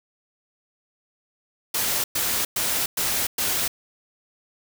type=noise bursts; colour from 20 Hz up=white; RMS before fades=-24 dBFS; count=5; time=1.74-3.68 s; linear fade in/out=5 ms; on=300 ms; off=110 ms; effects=none